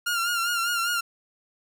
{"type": "tone with vibrato", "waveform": "sawtooth", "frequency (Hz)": 1396.9, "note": "F6", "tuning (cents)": 0, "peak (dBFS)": -20, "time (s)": [0.06, 1.01], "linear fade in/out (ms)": 10, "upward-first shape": "sine", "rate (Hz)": 5, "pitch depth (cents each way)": 50, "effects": []}